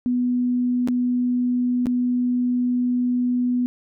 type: tone with dropouts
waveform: sine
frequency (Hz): 246.9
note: B3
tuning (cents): 0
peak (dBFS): -18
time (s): 0.06-3.66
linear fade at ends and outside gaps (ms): 0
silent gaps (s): 0.875-0.885 / 1.858-1.868
effects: none